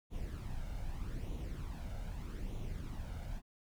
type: noise with flanger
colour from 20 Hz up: brown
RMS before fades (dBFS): -41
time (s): 0.1-3.42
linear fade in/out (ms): 50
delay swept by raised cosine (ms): 0.3 to 1.4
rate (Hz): 0.81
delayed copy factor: +0.55
effects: none